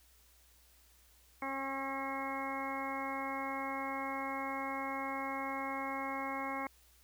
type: harmonic tone with a mistuned harmonic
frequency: 271 Hz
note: C#4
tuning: 39 cents flat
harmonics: 1 / 2 / 3 / 4 / 5 / 6 / 7 / 8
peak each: -43 / -45 / -42 / -41 / -49 / -51 / -50 / -43 dBFS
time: 1.42-6.67 s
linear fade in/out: 2 ms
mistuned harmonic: 5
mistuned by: -22 cents
effects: added 60 Hz sine -66 dBFS peak until 7.03 s + white hiss -66 dBFS RMS until 7.03 s